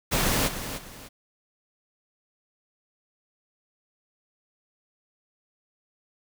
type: noise with echo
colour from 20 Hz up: pink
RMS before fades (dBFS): -24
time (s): 0.11-0.49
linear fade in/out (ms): 20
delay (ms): 300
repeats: 2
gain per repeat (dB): -10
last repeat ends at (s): 1.09
effects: none